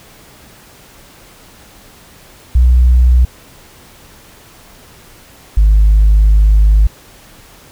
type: tone pair in turn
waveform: sine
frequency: 61.74 / 51.92 Hz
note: B1 / G#1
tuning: 0 / 0 cents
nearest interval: minor third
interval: 300 cents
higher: first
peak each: -3 dBFS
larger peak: neither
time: 2.55-3.25 / 5.57-6.87 s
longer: second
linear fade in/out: 5 ms
effects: tanh soft clip ceiling -2 dBFS + pink hiss -41 dBFS RMS until 7.71 s

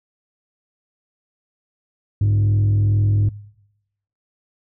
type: tone with frequency modulation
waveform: sine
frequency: 102.6 Hz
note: G#2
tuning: 21 cents flat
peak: -11 dBFS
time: 2.21-3.29 s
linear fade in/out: 5 ms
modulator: 42.3 Hz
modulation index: 0.32
effects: noise-tail reverb RT60 0.9 s tail -24 dB re dry + tanh soft clip ceiling -13 dBFS

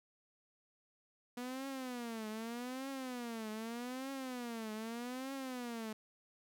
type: tone with vibrato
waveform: sawtooth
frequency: 242 Hz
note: B3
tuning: 35 cents flat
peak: -37 dBFS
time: 1.37-5.93 s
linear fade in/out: 5 ms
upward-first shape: triangle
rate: 0.82 Hz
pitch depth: 220 cents each way
effects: none

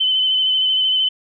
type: tone with vibrato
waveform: sine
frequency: 3046 Hz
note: F#7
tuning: 50 cents sharp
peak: -14 dBFS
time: 0-1.09 s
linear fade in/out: 10 ms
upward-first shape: sine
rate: 13 Hz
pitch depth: 24 cents each way
effects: none

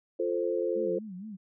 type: chord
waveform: sine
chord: F major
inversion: none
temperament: equal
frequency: 349.2 / 440 / 523.3 Hz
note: F4 / A4 / C5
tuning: 0 / 0 / 0 cents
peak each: -31 dBFS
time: 0.19-0.99 s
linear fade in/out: 10 ms
type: tone with vibrato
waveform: sine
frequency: 198.8 Hz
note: G3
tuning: 25 cents sharp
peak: -38 dBFS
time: 0.75-1.37 s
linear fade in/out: 20 ms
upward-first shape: sine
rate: 4.3 Hz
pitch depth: 180 cents each way
effects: none

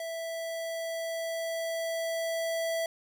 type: tone with level ramp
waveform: square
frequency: 659.3 Hz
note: E5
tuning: in tune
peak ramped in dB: -35 to -29 dBFS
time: 0-2.86 s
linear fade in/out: 2 ms
effects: none

